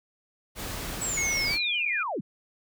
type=noise; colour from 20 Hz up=pink; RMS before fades=-35 dBFS; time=0.55-1.59 s; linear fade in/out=50 ms
type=linear sweep; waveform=sine; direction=down; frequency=7902 to 123.47 Hz; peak=-28 dBFS; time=1.01-2.21 s; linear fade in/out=10 ms
type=tone with pitch glide; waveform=sine; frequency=2181 to 2420 Hz; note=C#7 to D#7; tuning=-29 to -49 cents; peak=-27 dBFS; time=1.17-2.03 s; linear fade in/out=5 ms; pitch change=+180 cents; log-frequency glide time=1.46-1.59 s
effects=none